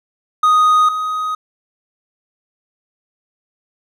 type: tone pair in turn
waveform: triangle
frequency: 1244.5 / 1253.9 Hz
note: D#6 / D#6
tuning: 0 / +13 cents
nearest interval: unison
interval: 13 cents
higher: second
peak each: -7 / -16 dBFS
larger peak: first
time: 0.43-0.89 / 0.89-1.35 s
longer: neither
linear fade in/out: 5 ms
effects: none